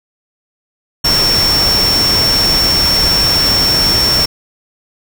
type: tone in noise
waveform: sine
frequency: 5450 Hz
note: F8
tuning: 43 cents flat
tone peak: -10 dBFS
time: 1.04-4.26 s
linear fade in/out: 10 ms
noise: pink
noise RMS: -17 dBFS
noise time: 1.04-4.26 s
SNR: +4 dB
effects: none